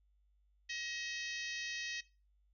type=harmonic tone with a mistuned harmonic; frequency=631 Hz; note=D#5; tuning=24 cents sharp; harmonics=3 / 4 / 5 / 6 / 7 / 8 / 9 / 10; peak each=-44 / -46 / -48 / -50 / -51 / -52 / -53 / -54 dBFS; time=0.69-2.01 s; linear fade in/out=10 ms; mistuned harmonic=4; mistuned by=+32 cents; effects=noise-tail reverb RT60 0.3 s tail -17 dB re dry + added 50 Hz sine -69 dBFS peak until 2.53 s